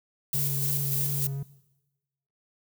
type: noise with tremolo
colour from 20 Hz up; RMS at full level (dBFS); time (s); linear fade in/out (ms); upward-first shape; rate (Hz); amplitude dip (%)
violet; -28; 0.33-1.27; 2; square; 3.4; 30
type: tone with vibrato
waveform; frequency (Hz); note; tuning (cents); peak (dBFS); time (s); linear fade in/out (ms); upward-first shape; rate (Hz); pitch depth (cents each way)
triangle; 138.59; C#3; 0; -27; 0.34-1.43; 5; sine; 2.9; 22
effects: noise-tail reverb RT60 1.0 s tail -19 dB re dry